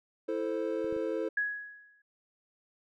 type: chord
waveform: triangle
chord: A minor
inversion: second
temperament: equal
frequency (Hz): 329.6 / 440 / 523.3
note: E4 / A4 / C5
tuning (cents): 0 / 0 / 0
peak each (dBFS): -33 / -32 / -33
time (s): 0.28-1.29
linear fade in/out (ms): 10
type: clicks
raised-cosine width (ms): 3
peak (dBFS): -38 / -33 / -38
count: 3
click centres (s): 0.845 / 0.926 / 0.965
type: tone with exponential decay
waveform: sine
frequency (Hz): 1671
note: G#6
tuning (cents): +10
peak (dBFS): -25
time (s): 1.37-2.02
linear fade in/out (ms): 5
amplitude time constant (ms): 140
effects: none